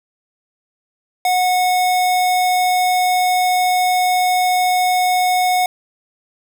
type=tone; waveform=square; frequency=731 Hz; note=F#5; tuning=21 cents flat; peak=-14 dBFS; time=1.25-5.66 s; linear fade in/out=2 ms; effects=none